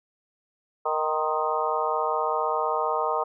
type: harmonic tone with a mistuned harmonic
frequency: 155.56 Hz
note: D#3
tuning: in tune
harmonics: 3 / 4 / 5 / 6 / 7 / 8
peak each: -30 / -30 / -30 / -30 / -30 / -30 dBFS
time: 0.85-3.24 s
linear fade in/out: 10 ms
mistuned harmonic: 7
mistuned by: -49 cents
effects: none